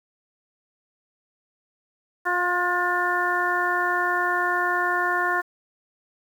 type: harmonic tone with a mistuned harmonic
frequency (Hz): 354.8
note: F4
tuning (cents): +27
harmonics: 1 / 2 / 3 / 4 / 5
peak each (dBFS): -30 / -28 / -26 / -26 / -26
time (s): 2.25-5.42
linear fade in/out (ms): 20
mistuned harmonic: 4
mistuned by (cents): +18
effects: 8-bit